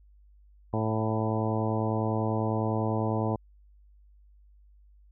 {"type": "harmonic tone with a mistuned harmonic", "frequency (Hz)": 110, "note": "A2", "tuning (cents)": 0, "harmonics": [1, 2, 3, 4, 5, 6, 7, 8, 9], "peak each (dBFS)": [-29, -32, -34, -35, -36, -37, -37, -38, -39], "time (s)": [0.73, 3.36], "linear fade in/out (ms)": 5, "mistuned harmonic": 7, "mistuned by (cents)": -19, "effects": ["added 50 Hz sine -54 dBFS peak until 5.11 s"]}